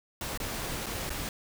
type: noise with dropouts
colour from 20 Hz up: pink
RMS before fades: -35 dBFS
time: 0.21-1.29 s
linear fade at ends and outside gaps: 1 ms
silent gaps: 0.375-0.401 / 0.86-0.865 / 1.095-1.103 s
effects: none